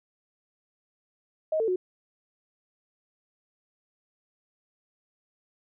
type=tone with pitch steps; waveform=sine; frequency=628 / 447 / 366.7 Hz; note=D#5 / A4 / F#4; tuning=+16 / +27 / -15 cents; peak=-23 dBFS; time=1.52-1.76 s; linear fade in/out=5 ms; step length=80 ms; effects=none